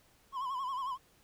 triangle tone with vibrato, 1046.5 Hz, C6, in tune, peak -32 dBFS, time 0.32-0.98 s, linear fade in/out 50 ms, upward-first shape sine, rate 11 Hz, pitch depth 100 cents each way, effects pink hiss -66 dBFS RMS until 1.23 s

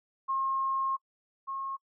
sine tone pair in turn, 1073 / 1082.3 Hz, C6 / C#6, +43 / -42 cents, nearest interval unison, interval 15 cents, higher second, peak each -27 / -33 dBFS, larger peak first, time 0.28-0.97 / 1.47-1.77 s, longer first, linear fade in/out 20 ms, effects noise-tail reverb RT60 0.1 s tail -24 dB re dry

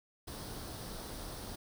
pink noise with comb filter, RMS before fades -44 dBFS, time 0.27-1.56 s, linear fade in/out 10 ms, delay 0.21 ms, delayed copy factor +0.5, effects none

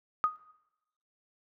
sine tone with exponential decay, 1244.5 Hz, D#6, in tune, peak -19 dBFS, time 0.24-0.36 s, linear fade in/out 0 ms, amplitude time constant 26 ms, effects noise-tail reverb RT60 0.9 s tail -20 dB re dry

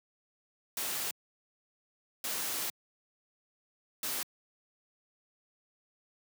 white noise bursts at uneven times, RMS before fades -35 dBFS, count 3, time 0.77-1.11 / 2.24-2.7 / 4.03-4.23 s, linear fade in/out 2 ms, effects high-pass 150 Hz 12 dB/octave

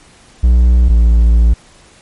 triangle tone pair in turn, 60.4 / 57.17 Hz, B1 / A#1, -38 / -33 cents, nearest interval minor second, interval 95 cents, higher first, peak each -3 dBFS, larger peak neither, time 0.43-0.89 / 0.89-1.54 s, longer second, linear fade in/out 10 ms, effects pink hiss -44 dBFS RMS until 2.01 s + MP3 48 kbps

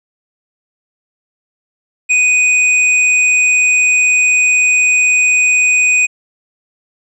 square tone, 2489 Hz, D#7, in tune, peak -9 dBFS, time 2.09-6.07 s, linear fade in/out 20 ms, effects resampled to 24000 Hz

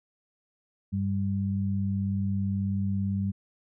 sine tone pair together, 98 / 196.23 Hz, G2 / G3, 0 / +2 cents, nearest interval octave, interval 1202 cents, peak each -28 dBFS, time 0.92-3.32 s, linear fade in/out 20 ms, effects none

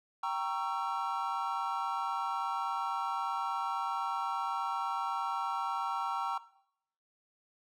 triangle chord, G diminished seventh, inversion none, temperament equal with one note detuned, 784 / 932.3 / 1108.7 / 1339.2 Hz, G5 / Bb5 / Db6 / Fb6, 0 / 0 / 0 / +27 cents, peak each -36 / -34 / -36 / -36 dBFS, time 0.23-6.38 s, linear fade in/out 5 ms, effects noise-tail reverb RT60 0.7 s tail -17 dB re dry

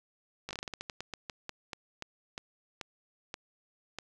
slowing click train, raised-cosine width 0.2 ms, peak -21 dBFS, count 20, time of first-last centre 0.49-3.987 s, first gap 18 ms, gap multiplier 1.22, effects none

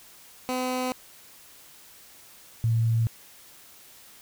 15% pulse / sine tone pair in turn, 254.2 / 114.09 Hz, C4 / A#2, -50 / -37 cents, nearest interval octave + major second, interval 1387 cents, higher first, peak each -20 dBFS, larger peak neither, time 0.49-0.92 / 2.64-3.07 s, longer neither, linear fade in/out 0 ms, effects white hiss -51 dBFS RMS until 4.21 s

